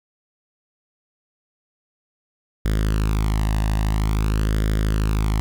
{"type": "tone with flanger", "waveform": "sawtooth", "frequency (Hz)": 53, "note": "G#1", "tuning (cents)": 36, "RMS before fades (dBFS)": -20, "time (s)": [2.65, 5.4], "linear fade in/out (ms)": 0, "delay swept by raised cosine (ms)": [0.58, 1.1], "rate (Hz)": 0.49, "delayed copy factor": 0.7, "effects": []}